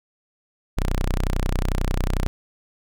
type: tone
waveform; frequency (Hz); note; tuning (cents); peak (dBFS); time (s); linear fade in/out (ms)
sawtooth; 31.13; B0; +15; -16; 0.77-2.27; 0
effects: none